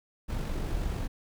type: noise with amplitude modulation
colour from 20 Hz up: brown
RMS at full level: -30 dBFS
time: 0.28-1.08 s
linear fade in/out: 20 ms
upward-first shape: sine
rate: 47.2 Hz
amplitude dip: 30%
effects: none